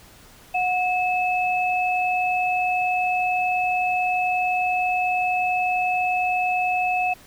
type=tone pair together; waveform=sine; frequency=731.3 / 2600 Hz; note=F#5 / E7; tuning=-20 / -24 cents; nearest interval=octave + minor seventh; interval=2196 cents; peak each=-21 / -24 dBFS; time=0.54-7.14 s; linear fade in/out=10 ms; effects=pink hiss -49 dBFS RMS until 7.26 s